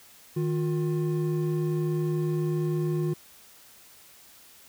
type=tone pair together; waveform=triangle; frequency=155.56 / 355.9 Hz; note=D#3 / F4; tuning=0 / +33 cents; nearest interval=octave + major second; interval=1433 cents; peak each=-24 / -27 dBFS; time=0.36-3.14 s; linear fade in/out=10 ms; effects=white hiss -53 dBFS RMS until 4.68 s